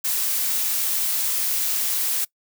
blue noise, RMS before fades -23 dBFS, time 0.04-2.25 s, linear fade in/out 10 ms, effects noise-tail reverb RT60 0.1 s tail -23 dB re dry

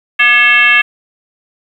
sine tone with frequency modulation, 2182 Hz, C#7, 28 cents flat, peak -5 dBFS, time 0.19-0.82 s, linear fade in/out 10 ms, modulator 490 Hz, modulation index 1.5, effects 7-bit

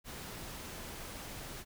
pink noise, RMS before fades -45 dBFS, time 0.04-1.65 s, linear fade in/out 50 ms, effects none

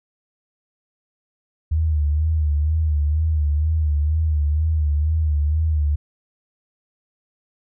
sine tone with vibrato, 76.5 Hz, D#2, 29 cents flat, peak -16 dBFS, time 1.71-5.96 s, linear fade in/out 10 ms, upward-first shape sine, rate 2.1 Hz, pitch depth 76 cents each way, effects none

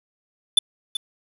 square tone with echo, 3500 Hz, A7, 10 cents flat, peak -11 dBFS, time 0.57-0.59 s, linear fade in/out 5 ms, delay 380 ms, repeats 1, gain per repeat -12 dB, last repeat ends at 0.97 s, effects resampled to 32000 Hz + 7-bit

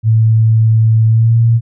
sine tone with pitch glide, 111.4 to 115.46 Hz, A2 to A#2, +22 to -16 cents, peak -6 dBFS, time 0.03-1.61 s, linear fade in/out 50 ms, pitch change +62 cents, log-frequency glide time 1.08-1.37 s, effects none

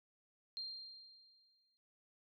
sine tone with exponential decay, 4189 Hz, C8, 1 cent sharp, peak -40 dBFS, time 0.57-1.77 s, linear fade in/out 0 ms, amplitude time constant 260 ms, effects none

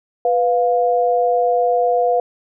sine tone pair together, 494.9 / 703 Hz, B4 / F5, +4 / +11 cents, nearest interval tritone, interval 607 cents, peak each -16 dBFS, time 0.25-2.2 s, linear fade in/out 2 ms, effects none

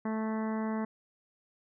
harmonic tone, 219.3 Hz, A3, 6 cents flat, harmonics 1 / 2 / 3 / 4 / 5 / 6 / 7 / 8 / 9, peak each -31 / -40 / -42 / -42 / -44 / -51 / -51 / -51 / -51 dBFS, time 0.05-0.85 s, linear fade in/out 5 ms, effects none

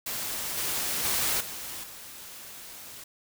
white noise with level steps, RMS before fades -33 / -30 / -27 / -38 / -44 dBFS, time 0.06-3.04 s, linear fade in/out 5 ms, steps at 0.57 / 1.04 / 1.4 / 1.83 s, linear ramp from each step 10 ms, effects none

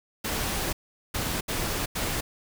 pink noise bursts at uneven times, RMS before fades -29 dBFS, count 4, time 0.24-0.73 / 1.14-1.41 / 1.48-1.86 / 1.95-2.21 s, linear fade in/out 10 ms, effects none

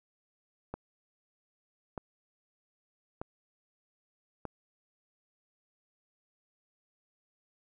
click train, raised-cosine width 1 ms, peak -23 dBFS, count 4, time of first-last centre 0.74-4.453 s, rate 0.808 Hz, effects none

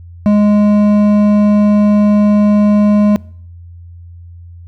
triangle tone with hard clipping, 207.7 Hz, G#3, in tune, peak -8 dBFS, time 0.26-3.16 s, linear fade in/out 0 ms, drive 12 dB, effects noise-tail reverb RT60 0.6 s tail -24 dB re dry + added 86 Hz sine -31 dBFS peak until 4.67 s

